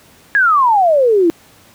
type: exponential sweep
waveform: sine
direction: down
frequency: 1700 to 321.3 Hz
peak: -8 dBFS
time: 0.35-1.3 s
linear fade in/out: 0 ms
effects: pink hiss -46 dBFS RMS until 1.74 s + high-pass 80 Hz 12 dB/octave